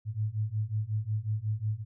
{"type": "beating tone pair", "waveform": "sine", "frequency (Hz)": [104.7, 110.2], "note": ["G#2", "A2"], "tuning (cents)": [15, 3], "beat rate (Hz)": 5.5, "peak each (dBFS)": [-32, -31], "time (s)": [0.05, 1.85], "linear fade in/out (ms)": 50, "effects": []}